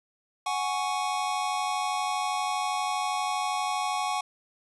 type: chord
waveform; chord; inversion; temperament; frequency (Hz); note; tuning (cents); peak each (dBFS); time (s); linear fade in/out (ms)
square; F# suspended second; none; just; 740 / 832.5 / 1110; F#5 / G#5 / C#6; 0 / +4 / +2; -32; 0.46-4.21; 5
effects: resampled to 24000 Hz + 10-bit